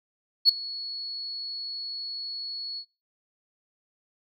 sine tone with ADSR envelope, 4376 Hz, C#8, 23 cents flat, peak -10 dBFS, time 0.45-2.85 s, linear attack 40 ms, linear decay 6 ms, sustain -23 dB, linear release 72 ms, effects noise-tail reverb RT60 0.3 s tail -24 dB re dry + tanh soft clip ceiling -9 dBFS

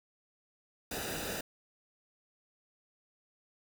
pink noise with comb filter, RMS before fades -38 dBFS, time 0.91-1.41 s, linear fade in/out 5 ms, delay 0.92 ms, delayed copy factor -0.7, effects none

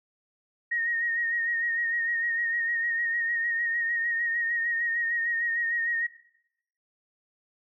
sine tone with vibrato, 1864 Hz, A#6, 1 cent flat, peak -25 dBFS, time 0.71-6.07 s, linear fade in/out 10 ms, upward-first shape sine, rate 6.6 Hz, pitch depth 35 cents each way, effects noise-tail reverb RT60 0.8 s tail -19 dB re dry

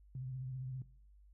sine tone with vibrato, 129.6 Hz, C3, 16 cents flat, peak -40 dBFS, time 0.15-0.82 s, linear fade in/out 2 ms, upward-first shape sine, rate 15 Hz, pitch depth 53 cents each way, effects noise-tail reverb RT60 0.5 s tail -17 dB re dry + added 50 Hz sine -59 dBFS peak until 1.33 s

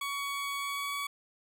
20% pulse tone with pitch glide, 1124 to 1132.5 Hz, C#6 to C#6, +24 to +37 cents, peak -28 dBFS, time 0.01-1.07 s, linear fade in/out 5 ms, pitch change +13 cents, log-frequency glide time 0.62-0.94 s, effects none

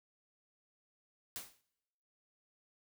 white noise with exponential decay, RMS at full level -40 dBFS, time 1.36-1.61 s, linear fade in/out 0 ms, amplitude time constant 53 ms, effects noise-tail reverb RT60 1.0 s tail -25 dB re dry

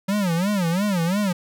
square tone with vibrato, 185.9 Hz, F#3, 8 cents sharp, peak -20 dBFS, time 0.08-1.33 s, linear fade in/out 10 ms, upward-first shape sine, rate 2.9 Hz, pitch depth 210 cents each way, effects none

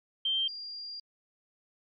sine tone pair in turn, 3152 / 4787 Hz, G7 / D8, +9 / +32 cents, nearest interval perfect fifth, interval 723 cents, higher second, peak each -26 / -38 dBFS, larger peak first, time 0.25-0.48 / 0.48-1 s, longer second, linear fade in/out 5 ms, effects MP3 32 kbps

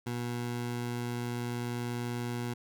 20% pulse tone, 120.5 Hz, B2, 42 cents flat, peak -28 dBFS, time 0.06-2.54 s, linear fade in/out 10 ms, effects none

